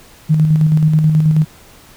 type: tone with tremolo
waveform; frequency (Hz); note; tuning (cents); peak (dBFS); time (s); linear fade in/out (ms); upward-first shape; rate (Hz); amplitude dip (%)
sine; 155.56; D#3; 0; -7; 0.29-1.45; 20; square; 9.3; 35
effects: pink hiss -43 dBFS RMS until 1.96 s